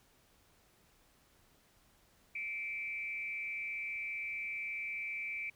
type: tone with frequency modulation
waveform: sine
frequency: 2326 Hz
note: D7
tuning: 17 cents flat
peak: -37 dBFS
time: 2.35-5.5 s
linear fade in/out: 5 ms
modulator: 187 Hz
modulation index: 0.58
effects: pink hiss -68 dBFS RMS until 5.55 s